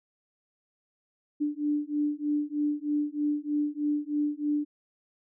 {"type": "beating tone pair", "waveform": "sine", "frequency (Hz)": [293.7, 296.9], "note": ["D4", "D4"], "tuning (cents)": [0, 19], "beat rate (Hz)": 3.2, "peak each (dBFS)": -29, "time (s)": [1.4, 4.65], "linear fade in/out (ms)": 20, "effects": []}